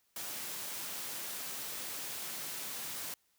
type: high-pass noise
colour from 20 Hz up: white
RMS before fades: -41 dBFS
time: 0.16-3.14 s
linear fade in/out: 2 ms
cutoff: 110 Hz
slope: 24 dB/octave
effects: white hiss -74 dBFS RMS until 3.38 s